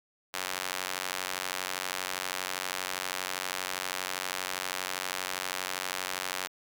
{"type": "tone with high-pass filter", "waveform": "square", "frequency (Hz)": 46.25, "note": "F#1", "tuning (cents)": 0, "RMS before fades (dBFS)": -35, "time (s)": [0.33, 6.48], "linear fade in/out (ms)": 20, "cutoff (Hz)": 1100, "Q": 0.55, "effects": []}